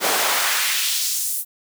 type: noise with high-pass filter sweep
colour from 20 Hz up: pink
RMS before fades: -21 dBFS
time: 0-1.45 s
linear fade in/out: 50 ms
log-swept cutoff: 400 to 12000 Hz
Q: 1.1
effects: none